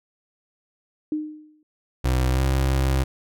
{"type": "tone with exponential decay", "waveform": "sine", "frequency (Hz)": 305.7, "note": "D#4", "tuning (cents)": -30, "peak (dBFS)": -20, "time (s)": [1.12, 1.63], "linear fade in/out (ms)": 2, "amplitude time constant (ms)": 110}
{"type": "tone with pitch glide", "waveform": "30% pulse", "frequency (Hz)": [63.7, 66.33], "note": ["C2", "C2"], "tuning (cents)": [-46, 24], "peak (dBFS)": -16, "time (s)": [2.04, 3.04], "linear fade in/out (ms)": 10, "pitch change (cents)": 70, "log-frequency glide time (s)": [2.3, 2.43]}
{"effects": []}